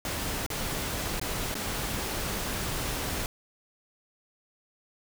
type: noise with dropouts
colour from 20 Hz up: pink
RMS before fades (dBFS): -32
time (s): 0.05-3.26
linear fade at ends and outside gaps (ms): 1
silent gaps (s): 0.464-0.502 / 1.197-1.214 / 1.543-1.552
effects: none